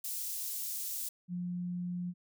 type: high-pass noise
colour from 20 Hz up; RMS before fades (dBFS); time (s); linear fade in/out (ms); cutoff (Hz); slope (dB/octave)
white; -38; 0.04-1.09; 5; 6400; 12
type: tone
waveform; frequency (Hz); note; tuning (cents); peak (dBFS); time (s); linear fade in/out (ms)
sine; 177.4; F3; +27; -34; 1.28-2.14; 50
effects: none